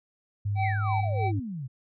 sine tone with pitch glide, 101.7 to 103.24 Hz, G#2 to G#2, -36 to -10 cents, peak -25 dBFS, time 0.45-1.4 s, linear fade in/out 10 ms, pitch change +26 cents, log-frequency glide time 0.58-0.82 s
square tone with tremolo, 767 Hz, G5, 38 cents flat, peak -27 dBFS, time 0.55-1.32 s, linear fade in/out 50 ms, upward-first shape sine, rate 3.1 Hz, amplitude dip 85%
sine exponential sweep, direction down, 2351 to 119.9 Hz, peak -32 dBFS, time 0.62-1.68 s, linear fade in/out 20 ms
effects resampled to 8000 Hz

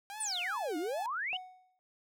sawtooth tone with vibrato, 784 Hz, G5, in tune, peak -38 dBFS, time 0.1-1.06 s, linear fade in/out 0 ms, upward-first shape sine, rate 2.5 Hz, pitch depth 180 cents each way
sine exponential two-way sweep, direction down then up, 10000 to 293.7 to 3112 Hz, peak -33 dBFS, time 0.2-1.37 s, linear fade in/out 5 ms, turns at 0.77 s
triangle tone with exponential decay, 740 Hz, F#5, in tune, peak -35 dBFS, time 1.33-1.79 s, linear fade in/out 0 ms, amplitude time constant 100 ms
effects none

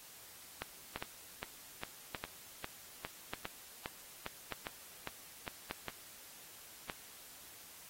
two click trains, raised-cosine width 0.3 ms, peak -22 / -23 dBFS, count 6 / 14, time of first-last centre 0.96-6.898 / 0.62-5.883 s, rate 0.842 / 2.47 Hz, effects white hiss -55 dBFS RMS until 7.89 s + AAC 48 kbps

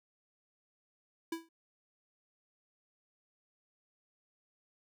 square tone with exponential decay, 329.6 Hz, E4, in tune, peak -33 dBFS, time 1.32-1.49 s, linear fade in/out 5 ms, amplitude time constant 36 ms, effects none

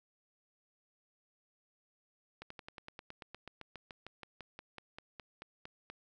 slowing click train, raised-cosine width 0.3 ms, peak -30 dBFS, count 24, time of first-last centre 2.42-5.9 s, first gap 84 ms, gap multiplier 1.05, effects none

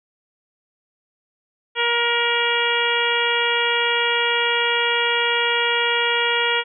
harmonic tone with a mistuned harmonic, 473.3 Hz, A#4, 26 cents sharp, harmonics 1 / 2 / 3 / 4 / 5 / 6 / 7, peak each -25 / -25 / -25 / -25 / -25 / -25 / -25 dBFS, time 1.75-6.64 s, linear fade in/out 50 ms, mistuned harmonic 5, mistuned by -23 cents, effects none

